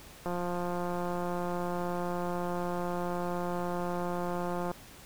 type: click train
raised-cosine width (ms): 1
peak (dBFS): -21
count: 785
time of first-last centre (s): 0.26-4.715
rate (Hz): 176
effects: pink hiss -51 dBFS RMS until 5.05 s